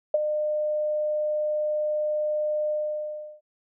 sine tone with ADSR envelope, 605 Hz, D#5, 49 cents flat, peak -15 dBFS, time 0.14-3.41 s, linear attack 4 ms, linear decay 25 ms, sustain -8 dB, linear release 710 ms, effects none

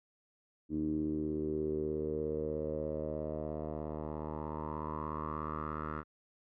10% pulse tone with low-pass filter sweep, 76.8 Hz, D#2, 22 cents flat, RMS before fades -37 dBFS, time 0.69-6.04 s, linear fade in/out 50 ms, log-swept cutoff 290 to 1400 Hz, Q 5.9, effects none

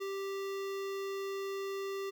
square tone with notch filter, 392 Hz, G4, in tune, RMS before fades -38 dBFS, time 0-2.11 s, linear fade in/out 20 ms, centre 9600 Hz, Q 1.2, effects none

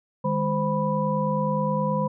sine tone cluster, 154.1 / 203.6 / 518 / 986 Hz, D#3 / G#3 / C5 / B5, -16 / -34 / -17 / -3 cents, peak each -27 dBFS, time 0.24-2.08 s, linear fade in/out 10 ms, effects none

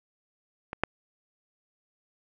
clicks, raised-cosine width 0.5 ms, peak -19 / -8 dBFS, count 2, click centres 0.731 / 0.836 s, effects none

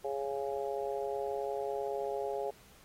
harmonic tone, 138.4 Hz, C#3, 2 cents flat, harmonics 3 / 4 / 5 / 6, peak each -36 / -38 / -40 / -42 dBFS, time 0.04-2.51 s, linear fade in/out 10 ms, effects pink hiss -60 dBFS RMS until 2.84 s + AAC 48 kbps

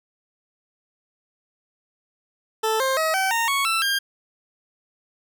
20% pulse tone with pitch steps, 440 / 529.3 / 636.8 / 766.1 / 921.6 / 1108.7 / 1333.8 / 1604.6 Hz, A4 / C5 / D#5 / G5 / A#5 / C#6 / E6 / G6, 0 / +20 / +40 / -40 / -20 / 0 / +20 / +40 cents, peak -15 dBFS, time 2.63-3.99 s, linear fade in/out 10 ms, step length 170 ms, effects none

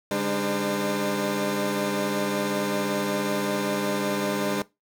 20% pulse tone cluster, 141.4 / 201.9 / 300.2 / 513 Hz, C#3 / G#3 / D4 / C5, +35 / -49 / +38 / -34 cents, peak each -31 / -23 / -24 / -27 dBFS, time 0.11-4.62 s, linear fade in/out 2 ms, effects noise-tail reverb RT60 0.2 s tail -19 dB re dry

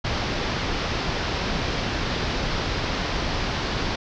pink low-pass noise, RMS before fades -26 dBFS, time 0.04-3.96 s, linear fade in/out 10 ms, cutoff 5500 Hz, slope 48 dB/octave, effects none

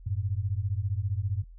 sine beating tone pair, 92.5 / 107.5 Hz, F#2 / A2, 0 / -40 cents, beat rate 15 Hz, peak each -29 / -30 dBFS, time 0.06-1.44 s, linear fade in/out 10 ms, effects added 42 Hz sine -45 dBFS peak until 1.58 s

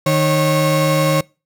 35% pulse tone pair together, 154.2 / 545.6 Hz, D#3 / C#5, -15 / -28 cents, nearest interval octave + minor seventh, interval 2187 cents, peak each -14 dBFS, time 0.06-1.21 s, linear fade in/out 5 ms, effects noise-tail reverb RT60 0.3 s tail -25 dB re dry

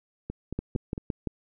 two click trains, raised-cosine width 3 ms, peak -16 / -20 dBFS, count 5 / 4, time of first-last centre 0.59-1.273 / 0.3-0.979 s, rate 5.86 / 4.42 Hz, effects none

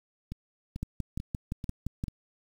two click trains, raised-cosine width 5 ms, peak -19 / -24 dBFS, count 8 / 5, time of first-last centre 0.83-2.039 / 0.32-2.082 s, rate 5.79 / 2.27 Hz, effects 8-bit

